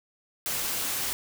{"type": "noise", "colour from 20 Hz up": "white", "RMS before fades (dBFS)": -30, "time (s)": [0.46, 1.13], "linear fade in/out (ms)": 0, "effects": []}